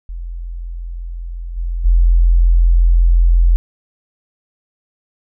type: tone with level steps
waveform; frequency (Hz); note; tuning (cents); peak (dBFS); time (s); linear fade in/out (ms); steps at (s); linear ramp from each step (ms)
sine; 42.76; F1; -36; -23 / -17 / -7; 0.09-3.56; 0; 1.56 / 1.84; 20
effects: none